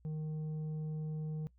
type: tone with tanh clipping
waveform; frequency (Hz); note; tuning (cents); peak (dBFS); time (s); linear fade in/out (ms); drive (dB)
triangle; 154.9; D#3; -7; -37; 0.05-1.47; 0; 10
effects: noise-tail reverb RT60 0.1 s tail -20 dB re dry + added 60 Hz sine -63 dBFS peak until 1.58 s